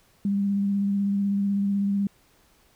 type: tone with vibrato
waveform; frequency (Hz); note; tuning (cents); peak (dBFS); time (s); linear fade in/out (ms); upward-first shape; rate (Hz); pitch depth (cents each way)
sine; 199.7; G3; +32; -21; 0.25-2.07; 2; square; 16; 13
effects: pink hiss -61 dBFS RMS until 2.75 s